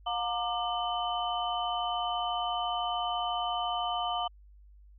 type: tone cluster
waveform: sine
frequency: 715 / 924 / 1190 / 3036 Hz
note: F5 / A#5 / D6 / F#7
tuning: +41 / -16 / +22 / +44 cents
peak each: -32 / -37 / -35 / -36 dBFS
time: 0.06-4.28 s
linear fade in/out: 10 ms
effects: added 50 Hz sine -52 dBFS peak until 4.98 s